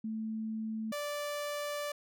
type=tone pair in turn; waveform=sine / sawtooth; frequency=220 / 585.3 Hz; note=A3 / D5; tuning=0 / -6 cents; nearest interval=octave + perfect fourth; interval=1694 cents; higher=second; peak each=-34 / -31 dBFS; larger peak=second; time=0.04-0.92 / 0.92-1.92 s; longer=second; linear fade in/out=5 ms; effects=none